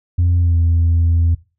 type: tone with pitch glide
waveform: sine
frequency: 87.31 to 83.75 Hz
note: F2 to E2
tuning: 0 to +28 cents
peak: -9 dBFS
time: 0.18-1.35 s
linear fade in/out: 10 ms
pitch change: -72 cents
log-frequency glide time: 0.38-0.57 s
effects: noise-tail reverb RT60 0.3 s tail -21 dB re dry + tanh soft clip ceiling -9 dBFS